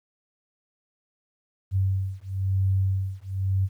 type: beating tone pair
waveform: sine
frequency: 95.4 / 96.4 Hz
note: G2 / G2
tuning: -47 / -28 cents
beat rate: 1 Hz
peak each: -25 dBFS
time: 1.71-3.69 s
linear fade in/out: 50 ms
effects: 10-bit